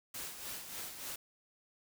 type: noise with tremolo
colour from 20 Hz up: white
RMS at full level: -42 dBFS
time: 0.14-1.16 s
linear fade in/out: 5 ms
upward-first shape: sine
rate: 3.4 Hz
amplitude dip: 55%
effects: none